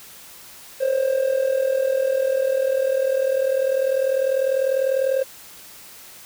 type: tone with amplitude modulation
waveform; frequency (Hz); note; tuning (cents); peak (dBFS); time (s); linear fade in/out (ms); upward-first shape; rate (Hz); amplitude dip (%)
triangle; 531; C5; +25; -12; 0.8-5.24; 20; sine; 40.1; 75
effects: tanh soft clip ceiling -8 dBFS + white hiss -43 dBFS RMS until 6.25 s